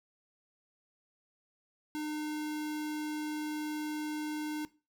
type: tone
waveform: square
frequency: 303.5 Hz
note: D#4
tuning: 43 cents flat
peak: -35 dBFS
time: 1.95-4.65 s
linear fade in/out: 0 ms
effects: noise-tail reverb RT60 0.3 s tail -18 dB re dry